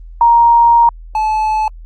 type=tone pair in turn; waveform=sine / triangle; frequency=937 / 864.8 Hz; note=A#5 / A5; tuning=+9 / -30 cents; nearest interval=minor second; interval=139 cents; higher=first; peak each=-5 / -10 dBFS; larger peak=first; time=0.21-0.89 / 1.15-1.68 s; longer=first; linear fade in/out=2 ms; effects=added 41 Hz sine -30 dBFS peak until 1.85 s + Opus 24 kbps